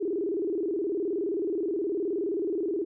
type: tone with vibrato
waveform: sine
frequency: 366.1 Hz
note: F#4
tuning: 18 cents flat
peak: -26 dBFS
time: 0-2.85 s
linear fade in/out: 20 ms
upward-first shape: square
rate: 19 Hz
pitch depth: 180 cents each way
effects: none